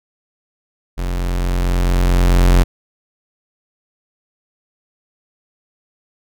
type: tone with level ramp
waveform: 45% pulse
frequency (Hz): 44.52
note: F1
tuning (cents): +34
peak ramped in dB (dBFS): -19 to -7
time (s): 0.97-2.64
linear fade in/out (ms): 20
effects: none